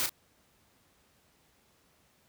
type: noise with echo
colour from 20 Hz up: white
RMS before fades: -30 dBFS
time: 0-0.06 s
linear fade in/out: 0 ms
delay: 34 ms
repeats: 1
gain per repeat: -7 dB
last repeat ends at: 0.094 s
effects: pink hiss -67 dBFS RMS until 2.28 s + high-pass 60 Hz 12 dB/octave